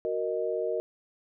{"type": "chord", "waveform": "sine", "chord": "D# minor", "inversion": "first", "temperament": "equal", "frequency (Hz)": [370, 466.2, 622.3], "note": ["F#4", "A#4", "D#5"], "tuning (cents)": [0, 0, 0], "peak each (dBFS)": [-33, -30, -32], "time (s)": [0.05, 0.8], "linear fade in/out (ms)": 0, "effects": []}